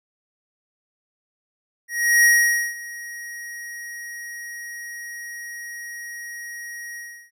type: tone with ADSR envelope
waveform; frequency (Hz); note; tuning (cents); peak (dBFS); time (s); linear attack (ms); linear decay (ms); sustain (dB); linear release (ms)
square; 1890; A#6; +23; -12; 1.88-7.31; 360; 500; -21; 340
effects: none